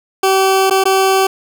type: tone with dropouts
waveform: 20% pulse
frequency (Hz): 383.8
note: G4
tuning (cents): -37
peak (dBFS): -5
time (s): 0.23-1.27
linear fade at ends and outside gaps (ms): 5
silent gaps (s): 0.699-0.708 / 0.839-0.854
effects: none